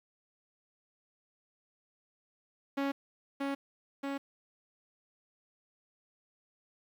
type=tone with echo; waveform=sawtooth; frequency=277.2 Hz; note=C#4; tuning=in tune; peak=-26 dBFS; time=2.77-2.92 s; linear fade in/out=10 ms; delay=630 ms; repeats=2; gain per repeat=-2 dB; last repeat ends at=4.18 s; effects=low-pass 3000 Hz 12 dB/octave + 10-bit